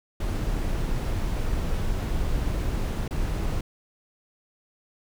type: noise with dropouts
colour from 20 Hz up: brown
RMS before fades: -26 dBFS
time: 0.2-3.61 s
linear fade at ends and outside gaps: 5 ms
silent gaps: 3.08-3.108 s
effects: none